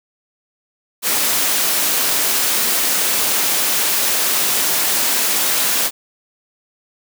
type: high-pass noise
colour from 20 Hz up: white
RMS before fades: -17 dBFS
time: 1.02-5.91 s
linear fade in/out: 50 ms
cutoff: 210 Hz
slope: 12 dB/octave
effects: none